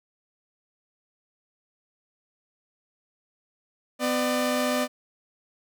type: tone pair together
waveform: sawtooth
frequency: 251.4 / 598 Hz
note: B3 / D5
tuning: +31 / +31 cents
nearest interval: octave + minor third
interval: 1500 cents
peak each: -22 dBFS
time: 3.99-4.88 s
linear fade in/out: 50 ms
effects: none